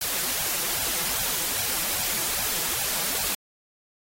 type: noise with flanger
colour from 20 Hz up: white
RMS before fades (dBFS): -27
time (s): 0.01-3.35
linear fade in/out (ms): 5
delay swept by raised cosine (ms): 1.2 to 6.1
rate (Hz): 2.5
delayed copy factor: +0.9
effects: AAC 48 kbps

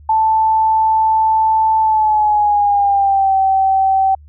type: tone with pitch glide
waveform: sine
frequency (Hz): 880 to 770.5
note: A5 to G5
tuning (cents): 0 to -30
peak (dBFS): -10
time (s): 0.09-4.15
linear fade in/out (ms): 5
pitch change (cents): -230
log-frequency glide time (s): 1.8-3.35
effects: added 74 Hz sine -38 dBFS peak until 4.28 s

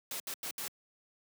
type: noise bursts at uneven times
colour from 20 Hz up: white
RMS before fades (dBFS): -39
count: 4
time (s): 0.11-0.2 / 0.27-0.34 / 0.43-0.51 / 0.58-0.68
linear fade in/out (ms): 2
effects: high-pass 150 Hz 12 dB/octave

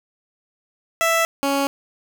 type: tone pair in turn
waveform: 15% pulse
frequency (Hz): 661 / 277.9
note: E5 / C#4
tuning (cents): +5 / +4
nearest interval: octave + minor third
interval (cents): 1501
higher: first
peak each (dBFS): -10 / -12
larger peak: first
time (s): 1.01-1.25 / 1.43-1.67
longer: neither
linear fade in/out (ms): 0
effects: none

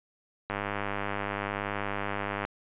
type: click train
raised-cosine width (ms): 0.5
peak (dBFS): -16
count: 198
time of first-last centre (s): 0.5-2.45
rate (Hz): 101
effects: resampled to 8000 Hz

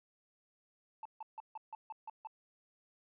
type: tone bursts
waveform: sine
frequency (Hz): 880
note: A5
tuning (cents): 0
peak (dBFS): -40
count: 8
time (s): 1.03-2.272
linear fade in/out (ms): 2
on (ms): 24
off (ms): 150
effects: tanh soft clip ceiling -40 dBFS

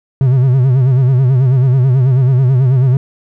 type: tone with vibrato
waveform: triangle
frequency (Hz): 129.5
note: C3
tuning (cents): -17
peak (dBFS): -5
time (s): 0.21-2.97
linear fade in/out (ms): 2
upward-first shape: sine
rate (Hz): 9.2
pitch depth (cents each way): 100
effects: none

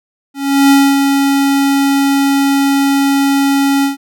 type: tone with ADSR envelope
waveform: square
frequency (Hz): 277.2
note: C#4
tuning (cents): 0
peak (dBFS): -5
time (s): 0.34-3.97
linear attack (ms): 360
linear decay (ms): 260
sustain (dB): -5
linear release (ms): 130
effects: none

